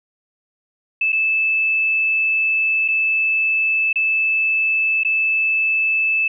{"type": "tone with dropouts", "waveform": "sine", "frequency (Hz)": 2624, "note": "E7", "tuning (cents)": -9, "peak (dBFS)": -15, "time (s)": [1.01, 6.28], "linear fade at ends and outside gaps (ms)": 5, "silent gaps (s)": [[1.122, 1.127], [2.88, 2.884], [3.929, 3.957], [5.035, 5.048]], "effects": []}